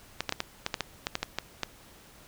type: clicks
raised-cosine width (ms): 0.2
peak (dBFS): -11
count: 12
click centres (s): 0.206 / 0.293 / 0.324 / 0.404 / 0.664 / 0.742 / 0.807 / 1.069 / 1.154 / 1.23 / 1.386 / 1.633
effects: pink hiss -54 dBFS RMS until 2.27 s